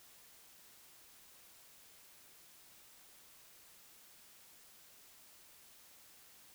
silence, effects white hiss -61 dBFS RMS until 6.54 s

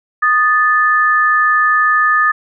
sine tone pair together, 1237.4 / 1750 Hz, D#6 / A6, -10 / -10 cents, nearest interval tritone, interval 600 cents, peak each -12 dBFS, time 0.22-2.32 s, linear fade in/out 10 ms, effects none

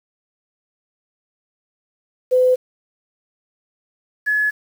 sine tone pair in turn, 507 / 1702.4 Hz, B4 / G#6, +45 / +42 cents, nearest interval octave + major sixth, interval 2097 cents, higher second, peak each -11 / -15 dBFS, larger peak first, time 2.31-2.56 / 4.26-4.51 s, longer neither, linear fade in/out 20 ms, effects 7-bit

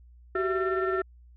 sine tone cluster, 376 / 394.6 / 665 / 1356 / 1797 Hz, F#4 / G4 / E5 / E6 / A6, +28 / +11 / +15 / +49 / +36 cents, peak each -26 / -34 / -34 / -30 / -35 dBFS, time 0.35-1.02 s, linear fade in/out 5 ms, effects tanh soft clip ceiling -18 dBFS + added 60 Hz sine -50 dBFS peak until 1.36 s

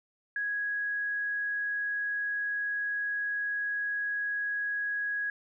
sine tone, 1661.2 Hz, G#6, in tune, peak -29 dBFS, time 0.36-5.3 s, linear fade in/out 2 ms, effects none

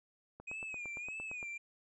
click train, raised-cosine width 1 ms, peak -35 dBFS, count 10, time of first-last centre 0.4-1.429 s, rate 8.75 Hz
triangle tone with vibrato, 2489 Hz, D#7, in tune, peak -39 dBFS, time 0.47-1.58 s, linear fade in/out 10 ms, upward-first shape sine, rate 1.7 Hz, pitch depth 98 cents each way
effects resampled to 22050 Hz

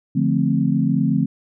sine chord, D minor seventh, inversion none, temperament equal, 146.83 / 174.61 / 220 / 261.6 Hz, D3 / F3 / A3 / C4, 0 / 0 / 0 / 0 cents, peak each -21 dBFS, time 0.15-1.26 s, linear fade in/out 10 ms, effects none

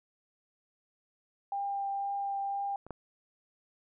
sine tone with vibrato, 796 Hz, G5, 26 cents sharp, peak -31 dBFS, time 1.52-2.76 s, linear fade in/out 2 ms, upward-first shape triangle, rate 2 Hz, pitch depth 11 cents each way
clicks, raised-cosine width 1 ms, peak -34 / -24 dBFS, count 2, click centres 2.866 / 2.907 s
effects none

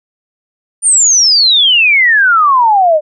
sine exponential sweep, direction down, 9270 to 589 Hz, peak -5 dBFS, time 0.82-3.01 s, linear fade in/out 50 ms, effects none

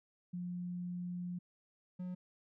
sine / triangle tone pair in turn, 177.5 / 181.02 Hz, F3 / F#3, +28 / -38 cents, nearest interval unison, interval 34 cents, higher second, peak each -38 / -37 dBFS, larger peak second, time 0.33-1.39 / 1.99-2.15 s, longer first, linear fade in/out 10 ms, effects none

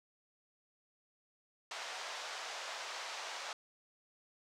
pink band-pass noise, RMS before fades -44 dBFS, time 1.71-3.53 s, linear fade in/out 2 ms, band 620 to 6500 Hz, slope 24 dB/octave, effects none

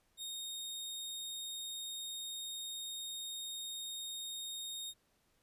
sawtooth tone, 3709 Hz, A#7, 9 cents flat, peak -38 dBFS, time 0.17-4.94 s, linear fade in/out 50 ms, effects pink hiss -75 dBFS RMS until 5.42 s + resampled to 32000 Hz

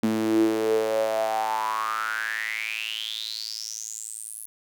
sawtooth tone with high-pass filter sweep, 110 Hz, A2, in tune, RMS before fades -27 dBFS, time 0.03-4.46 s, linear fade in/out 0 ms, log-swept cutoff 240 to 11000 Hz, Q 9.5, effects none

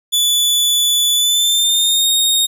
sawtooth tone with pitch glide, 3465 to 3714 Hz, A7 to A#7, -27 to -7 cents, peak -9 dBFS, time 0.12-2.47 s, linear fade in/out 20 ms, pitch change +120 cents, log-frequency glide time 1.14-2.09 s, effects none

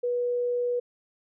sine tone, 487.2 Hz, B4, 24 cents flat, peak -24 dBFS, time 0.03-0.8 s, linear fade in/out 10 ms, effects none

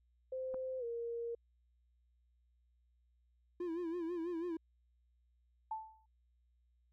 sine tone with pitch glide, 519 to 467.7 Hz, C5 to A#4, -14 to +6 cents, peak -38 dBFS, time 0.32-1.35 s, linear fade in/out 5 ms, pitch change -180 cents, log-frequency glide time 0.79-0.84 s
clicks, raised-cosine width 1 ms, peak -40 / -35 dBFS, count 2, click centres 0.54 / 0.544 s
triangle tone with vibrato, 340.1 Hz, F4, 46 cents flat, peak -35 dBFS, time 3.6-4.57 s, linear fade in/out 5 ms, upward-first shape sine, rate 6.1 Hz, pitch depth 90 cents each way
sine tone with exponential decay, 878 Hz, A5, 4 cents flat, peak -35 dBFS, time 5.71-6.06 s, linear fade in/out 5 ms, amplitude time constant 76 ms
effects added 60 Hz sine -70 dBFS peak until 6.92 s

